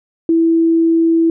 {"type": "tone", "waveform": "sine", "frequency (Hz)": 329.6, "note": "E4", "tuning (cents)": 0, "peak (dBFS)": -9, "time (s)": [0.29, 1.3], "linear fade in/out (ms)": 2, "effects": []}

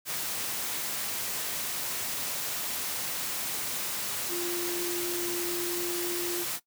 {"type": "tone in noise", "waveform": "sine", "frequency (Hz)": 349.2, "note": "F4", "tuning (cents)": 0, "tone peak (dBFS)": -32, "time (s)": [4.28, 6.46], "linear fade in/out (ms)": 50, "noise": "white", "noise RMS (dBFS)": -33, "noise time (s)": [0.05, 6.6], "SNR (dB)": -2, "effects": ["noise-tail reverb RT60 0.1 s tail -18 dB re dry", "high-pass 100 Hz 12 dB/octave"]}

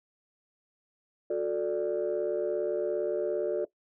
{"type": "chord", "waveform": "sine", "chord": "D major", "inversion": "first", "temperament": "equal with one note detuned", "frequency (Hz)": [362.6, 440, 587.3], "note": ["F#4", "A4", "D5"], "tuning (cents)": [-35, 0, 0], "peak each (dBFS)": -30, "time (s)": [1.3, 3.65], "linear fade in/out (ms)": 5, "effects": ["noise-tail reverb RT60 0.1 s tail -18 dB re dry", "tanh soft clip ceiling -21 dBFS"]}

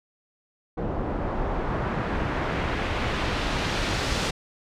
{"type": "noise with low-pass filter sweep", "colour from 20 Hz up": "pink", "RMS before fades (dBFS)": -27, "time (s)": [0.77, 4.31], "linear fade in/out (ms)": 10, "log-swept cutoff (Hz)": [710, 5900], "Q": 0.89, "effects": []}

